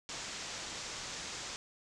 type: low-pass noise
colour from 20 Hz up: white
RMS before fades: -43 dBFS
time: 0.09-1.56 s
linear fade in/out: 0 ms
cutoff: 7500 Hz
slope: 48 dB/octave
effects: none